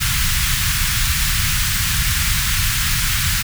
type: band-stop noise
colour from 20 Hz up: pink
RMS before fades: -18 dBFS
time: 0-3.43 s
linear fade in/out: 20 ms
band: 150 to 1400 Hz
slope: 24 dB/octave
effects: none